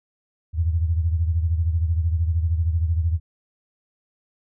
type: beating tone pair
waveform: sine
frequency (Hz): 81.2 / 94.2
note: E2 / F#2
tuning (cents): -26 / +32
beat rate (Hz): 13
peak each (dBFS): -19 / -26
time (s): 0.53-3.2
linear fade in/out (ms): 50
effects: none